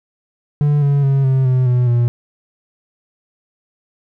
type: tone with pitch steps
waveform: triangle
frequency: 146.5 / 141.67 / 137.01 / 132.49 / 128.13 / 123.9 / 119.82 Hz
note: D3 / C#3 / C#3 / C3 / C3 / B2 / A#2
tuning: -4 / +38 / -20 / +22 / -36 / +6 / +48 cents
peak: -9 dBFS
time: 0.61-2.08 s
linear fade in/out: 0 ms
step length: 210 ms
effects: none